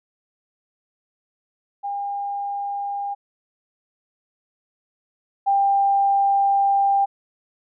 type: tone pair in turn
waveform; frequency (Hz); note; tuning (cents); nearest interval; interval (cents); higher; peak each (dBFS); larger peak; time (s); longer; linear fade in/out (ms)
sine; 805 / 793.9; G5 / G5; +46 / +22; unison; 24; first; -24 / -15; second; 1.83-3.15 / 5.46-7.06; second; 20
effects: none